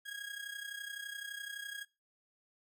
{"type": "tone with amplitude modulation", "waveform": "30% pulse", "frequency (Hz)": 1642, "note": "G#6", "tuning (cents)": -20, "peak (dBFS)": -36, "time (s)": [0.05, 1.85], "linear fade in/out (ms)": 20, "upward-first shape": "sine", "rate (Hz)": 31.8, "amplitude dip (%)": 70, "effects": ["noise-tail reverb RT60 0.3 s tail -23 dB re dry"]}